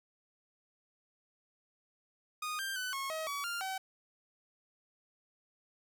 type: tone with pitch steps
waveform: sawtooth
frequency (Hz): 1234 / 1582 / 1503 / 1090 / 635 / 1136 / 1397 / 763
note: D#6 / G6 / F#6 / C#6 / D#5 / C#6 / F6 / G5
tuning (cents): -15 / +15 / +27 / -29 / +35 / +42 / 0 / -47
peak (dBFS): -32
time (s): 2.42-3.78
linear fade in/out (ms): 5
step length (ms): 170
effects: none